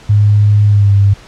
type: tone with pitch glide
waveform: sine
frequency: 103.8 to 99.86 Hz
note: G#2 to G2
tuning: 0 to +33 cents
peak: -5 dBFS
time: 0.09-1.14 s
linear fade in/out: 10 ms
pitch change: -67 cents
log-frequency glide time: 0.66-0.93 s
effects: pink hiss -38 dBFS RMS until 1.27 s + low-pass 6000 Hz 12 dB/octave